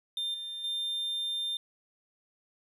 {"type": "tone with level steps", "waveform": "triangle", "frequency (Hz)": 3600, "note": "A7", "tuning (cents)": 39, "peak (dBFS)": [-29, -35, -29], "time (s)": [0.17, 1.57], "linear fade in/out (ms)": 2, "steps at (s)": [0.34, 0.64], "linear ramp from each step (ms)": 2, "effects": ["11-bit"]}